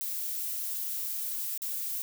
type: noise with dropouts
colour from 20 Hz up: violet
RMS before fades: -34 dBFS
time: 0.01-2.02 s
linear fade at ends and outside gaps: 0 ms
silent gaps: 1.577-1.619 s
effects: none